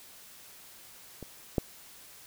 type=clicks; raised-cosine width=2 ms; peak=-27 / -12 dBFS; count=2; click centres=1.227 / 1.582 s; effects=white hiss -52 dBFS RMS until 2.26 s